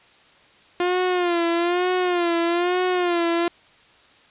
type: tone with vibrato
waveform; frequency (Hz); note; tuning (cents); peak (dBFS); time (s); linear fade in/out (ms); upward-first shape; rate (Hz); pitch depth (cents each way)
sawtooth; 351.3; F4; +10; -15; 0.8-3.48; 2; sine; 1.1; 72
effects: white hiss -53 dBFS RMS until 4.3 s + resampled to 8000 Hz